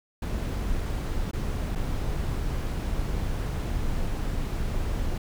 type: noise with dropouts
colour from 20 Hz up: brown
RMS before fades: -28 dBFS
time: 0.22-5.18 s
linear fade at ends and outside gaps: 5 ms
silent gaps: 1.313-1.332 / 1.752-1.756 s
effects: none